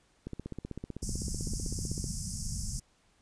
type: click train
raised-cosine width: 3 ms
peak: -25 dBFS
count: 29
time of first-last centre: 0.27-2.042 s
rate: 15.8 Hz
type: band-stop noise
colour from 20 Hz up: pink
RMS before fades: -35 dBFS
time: 1.02-2.8 s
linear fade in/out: 10 ms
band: 220 to 5000 Hz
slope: 96 dB/octave
effects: pink hiss -68 dBFS RMS until 3.21 s + resampled to 22050 Hz